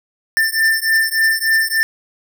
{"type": "beating tone pair", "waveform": "square", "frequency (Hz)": [1784, 1787.4], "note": ["A6", "A6"], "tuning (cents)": [23, 27], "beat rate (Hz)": 3.4, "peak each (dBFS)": -17, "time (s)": [0.37, 1.83], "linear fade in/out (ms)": 0, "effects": []}